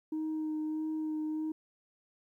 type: tone with vibrato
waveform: sine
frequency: 311.1 Hz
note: D#4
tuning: in tune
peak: -30 dBFS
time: 0.12-1.52 s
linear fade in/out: 5 ms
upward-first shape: sine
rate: 1.6 Hz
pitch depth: 14 cents each way
effects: tanh soft clip ceiling -30 dBFS + 12-bit